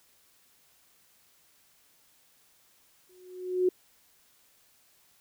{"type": "tone with exponential growth", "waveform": "sine", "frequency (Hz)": 365.7, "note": "F#4", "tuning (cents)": -20, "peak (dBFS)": -19, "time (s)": [3.09, 3.69], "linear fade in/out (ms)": 5, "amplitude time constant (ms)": 130, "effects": ["white hiss -64 dBFS RMS until 5.2 s"]}